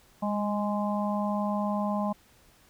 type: harmonic tone with a mistuned harmonic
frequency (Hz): 207.7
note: G#3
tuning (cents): 0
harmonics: 1 / 3 / 4 / 5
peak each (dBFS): -28 / -33 / -34 / -35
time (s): 0.22-2.13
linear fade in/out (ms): 10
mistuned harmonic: 1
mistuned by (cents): -24
effects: pink hiss -60 dBFS RMS until 2.69 s

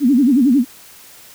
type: tone with vibrato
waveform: sine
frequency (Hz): 261.6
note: C4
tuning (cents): 0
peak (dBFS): -9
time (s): 0-0.65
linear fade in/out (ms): 50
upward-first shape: sine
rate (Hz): 11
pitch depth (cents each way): 210
effects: white hiss -42 dBFS RMS until 1.34 s

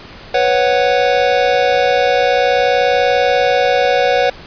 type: chord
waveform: square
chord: B suspended second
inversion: none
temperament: equal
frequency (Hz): 493.9 / 554.4 / 740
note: B4 / C#5 / F#5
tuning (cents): 0 / 0 / 0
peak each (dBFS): -16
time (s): 0.34-4.3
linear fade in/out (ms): 5
effects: pink hiss -35 dBFS RMS until 4.46 s + resampled to 11025 Hz

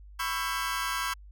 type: chord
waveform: sawtooth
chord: C# half-diminished seventh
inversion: third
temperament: just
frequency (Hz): 997.9 / 1108.7 / 1330.5 / 1596.6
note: B5 / C#6 / E6 / G6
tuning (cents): +18 / 0 / +16 / +31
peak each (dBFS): -31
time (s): 0.19-1.14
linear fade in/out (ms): 10
effects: added 50 Hz sine -46 dBFS peak until 1.31 s

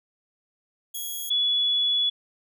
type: tone pair in turn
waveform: 5% pulse / sine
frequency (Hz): 3322 / 3406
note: G#7 / G#7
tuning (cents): 0 / +43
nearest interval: unison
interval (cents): 43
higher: second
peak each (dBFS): -22 / -20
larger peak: second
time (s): 0.94-1.3 / 1.3-2.1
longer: second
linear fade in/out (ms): 10
effects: none

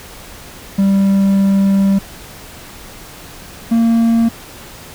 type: tone pair in turn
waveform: triangle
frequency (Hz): 196 / 229.6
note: G3 / A#3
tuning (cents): 0 / -26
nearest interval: minor third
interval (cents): 274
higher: second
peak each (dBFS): -7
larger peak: neither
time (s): 0.78-1.99 / 3.71-4.29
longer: first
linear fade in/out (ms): 10
effects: pink hiss -35 dBFS RMS until 4.94 s

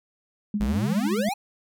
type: tone with tremolo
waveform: sine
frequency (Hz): 207.7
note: G#3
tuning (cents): 0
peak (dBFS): -21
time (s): 0.54-1.29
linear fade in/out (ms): 2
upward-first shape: sine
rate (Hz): 14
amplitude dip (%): 60
type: exponential sweep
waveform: square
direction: up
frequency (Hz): 49 to 862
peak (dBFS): -26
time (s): 0.6-1.34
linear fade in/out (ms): 10
effects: none

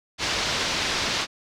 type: low-pass noise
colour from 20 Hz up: white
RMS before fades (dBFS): -26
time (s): 0.18-1.27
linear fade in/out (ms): 50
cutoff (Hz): 5300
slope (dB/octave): 24
effects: none

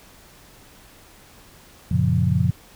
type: chord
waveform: sine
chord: Gb major seventh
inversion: none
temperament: equal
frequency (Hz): 92.5 / 116.54 / 138.59 / 174.61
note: Gb2 / Bb2 / Db3 / F3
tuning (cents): 0 / 0 / 0 / 0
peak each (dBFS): -22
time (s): 1.91-2.51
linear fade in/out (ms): 5
effects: pink hiss -49 dBFS RMS until 2.75 s

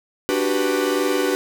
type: chord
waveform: 45% pulse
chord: G major seventh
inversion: second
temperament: equal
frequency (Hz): 293.7 / 370 / 392 / 493.9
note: D4 / F#4 / G4 / B4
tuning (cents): 0 / 0 / 0 / 0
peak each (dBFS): -24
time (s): 0.29-1.35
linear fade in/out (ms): 0
effects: none

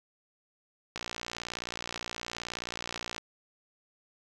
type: click train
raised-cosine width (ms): 0.2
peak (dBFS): -18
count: 132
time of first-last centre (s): 0.96-3.18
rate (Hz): 59
effects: none

